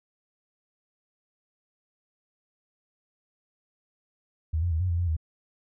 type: tone with pitch steps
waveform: sine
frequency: 79.4 / 87.3 / 79.9 / 91.7 / 85.2 / 87.9 / 79.6 Hz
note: D#2 / F2 / D#2 / F#2 / F2 / F2 / D#2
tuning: +36 / 0 / +47 / -15 / -42 / +12 / +40 cents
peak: -23 dBFS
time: 4.53-5.167 s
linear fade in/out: 10 ms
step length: 91 ms
effects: none